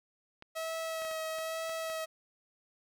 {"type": "clicks", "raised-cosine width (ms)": 0.3, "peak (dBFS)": -32, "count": 7, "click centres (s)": [0.424, 1.02, 1.05, 1.113, 1.386, 1.695, 1.9]}
{"type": "tone with vibrato", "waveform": "sawtooth", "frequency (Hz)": 644, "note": "E5", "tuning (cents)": -41, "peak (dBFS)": -31, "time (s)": [0.55, 2.06], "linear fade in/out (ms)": 20, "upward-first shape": "sine", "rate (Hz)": 1.1, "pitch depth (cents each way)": 16}
{"effects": []}